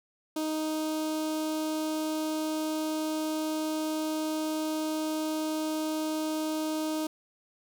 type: tone with notch filter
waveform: sawtooth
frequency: 311.6 Hz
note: D#4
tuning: 3 cents sharp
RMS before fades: -31 dBFS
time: 0.36-7.07 s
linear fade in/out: 5 ms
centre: 1900 Hz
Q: 1.1
effects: none